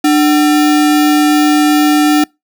sine tone with sample-and-hold, 298.7 Hz, D4, 29 cents sharp, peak -6 dBFS, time 0.04-2.24 s, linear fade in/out 5 ms, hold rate 1050 Hz, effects noise-tail reverb RT60 0.2 s tail -26 dB re dry

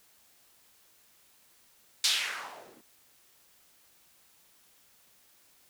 violet noise with low-pass filter sweep, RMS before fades -33 dBFS, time 2.04-2.81 s, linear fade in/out 2 ms, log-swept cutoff 4600 to 270 Hz, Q 2.2, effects white hiss -63 dBFS RMS until 5.69 s

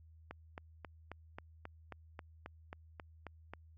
click train, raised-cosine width 0.5 ms, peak -30 dBFS, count 13, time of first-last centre 0.31-3.536 s, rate 3.72 Hz, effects added 80 Hz sine -57 dBFS peak until 3.77 s

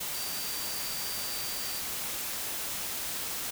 sine tone in noise, 4673 Hz, D8, 9 cents flat, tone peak -40 dBFS, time 0.14-1.8 s, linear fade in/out 10 ms, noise white, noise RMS -35 dBFS, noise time 0-3.51 s, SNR -8 dB, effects none

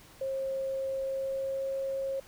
sine tone with pitch glide, 536 to 540.4 Hz, C5 to C#5, +42 to -44 cents, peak -30 dBFS, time 0.21-2.2 s, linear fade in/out 5 ms, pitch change +14 cents, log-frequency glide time 0.93-1.76 s, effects pink hiss -55 dBFS RMS until 2.27 s

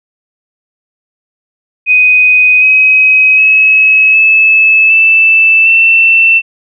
sine tone with pitch steps, 2500 / 2535 / 2570 / 2606 / 2643 / 2679 Hz, D#7 / D#7 / E7 / E7 / E7 / E7, +8 / +32 / -45 / -20 / +4 / +27 cents, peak -3 dBFS, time 1.86-6.42 s, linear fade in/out 50 ms, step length 760 ms, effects none

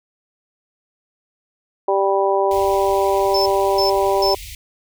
harmonic tone, 196 Hz, G3, in tune, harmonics 2 / 3 / 4 / 5, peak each -18 / -20 / -21 / -22 dBFS, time 1.88-4.35 s, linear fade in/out 5 ms
pink band-stop noise, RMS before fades -35 dBFS, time 2.51-4.55 s, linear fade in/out 2 ms, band 110 to 2000 Hz, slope 96 dB/octave
triangle tone bursts, 5274 Hz, E8, in tune, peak -18 dBFS, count 3, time 3.34-4.34 s, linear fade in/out 5 ms, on 120 ms, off 320 ms
effects none

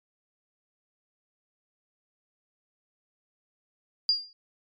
sine tone with exponential decay, 4802 Hz, D8, 38 cents sharp, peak -17 dBFS, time 4.09-4.33 s, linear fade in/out 1 ms, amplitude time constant 52 ms, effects MP3 64 kbps

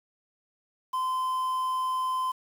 triangle tone with quantisation, 1030 Hz, C6, 28 cents flat, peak -24 dBFS, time 0.93-2.32 s, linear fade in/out 10 ms, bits 8, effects none

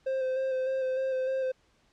triangle tone with vibrato, 523.3 Hz, C5, in tune, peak -25 dBFS, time 0.06-1.52 s, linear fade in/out 10 ms, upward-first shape square, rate 3.3 Hz, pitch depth 18 cents each way, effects pink hiss -67 dBFS RMS until 1.92 s + low-pass 6000 Hz 12 dB/octave

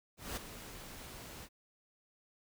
pink noise with ADSR envelope, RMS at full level -39 dBFS, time 0.17-1.49 s, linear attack 200 ms, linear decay 9 ms, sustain -10 dB, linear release 57 ms, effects none

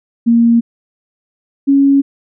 sine tone pair in turn, 233.1 / 277.2 Hz, A#3 / C#4, 0 / 0 cents, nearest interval minor third, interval 300 cents, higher second, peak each -6 dBFS, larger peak neither, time 0.26-0.61 / 1.67-2.02 s, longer neither, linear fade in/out 20 ms, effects none

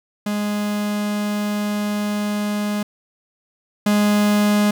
45% pulse tone pair in turn, 207.7 / 207.7 Hz, G#3 / G#3, 0 / 0 cents, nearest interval unison, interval 0 cents, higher neither, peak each -20 / -14 dBFS, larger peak second, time 0.26-2.83 / 3.86-4.71 s, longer first, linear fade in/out 5 ms, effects none

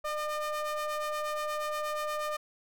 square ring-modulated tone, 303.4 Hz, D#4, 44 cents flat, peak -29 dBFS, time 0.04-2.37 s, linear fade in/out 10 ms, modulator 906 Hz, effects none

